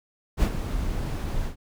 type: noise with ADSR envelope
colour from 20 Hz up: brown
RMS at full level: -18 dBFS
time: 0.37-1.56 s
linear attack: 56 ms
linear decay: 68 ms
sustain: -10 dB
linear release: 110 ms
effects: none